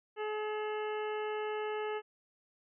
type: harmonic tone with a mistuned harmonic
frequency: 426 Hz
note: G#4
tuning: 44 cents sharp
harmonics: 1 / 2 / 3 / 4 / 5 / 6 / 7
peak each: -35 / -41 / -45 / -47 / -49 / -51 / -52 dBFS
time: 0.16-2.02 s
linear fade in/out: 50 ms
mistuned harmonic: 6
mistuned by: +76 cents
effects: none